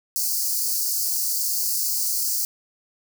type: high-pass noise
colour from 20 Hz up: white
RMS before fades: -24 dBFS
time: 0.16-2.45 s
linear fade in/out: 0 ms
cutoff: 4400 Hz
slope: 96 dB/octave
effects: none